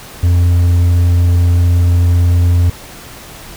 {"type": "tone", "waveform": "triangle", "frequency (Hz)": 87.31, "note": "F2", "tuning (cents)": 0, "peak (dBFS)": -5, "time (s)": [0.23, 2.7], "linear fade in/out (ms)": 5, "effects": ["pink hiss -33 dBFS RMS until 3.56 s"]}